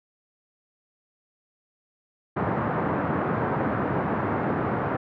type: band-pass noise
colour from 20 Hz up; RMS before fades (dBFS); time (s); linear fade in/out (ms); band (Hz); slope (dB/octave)
pink; -26; 2.36-4.97; 10; 110 to 1500; 24
effects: none